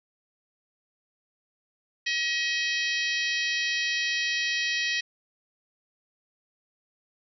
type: harmonic tone with a mistuned harmonic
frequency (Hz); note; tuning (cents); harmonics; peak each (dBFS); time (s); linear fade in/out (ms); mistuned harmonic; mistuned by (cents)
635; D#5; +35; 3 / 4 / 5 / 6 / 7 / 8 / 9; -29 / -31 / -33 / -35 / -36 / -37 / -38; 2.06-5.01; 10; 6; +46
effects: none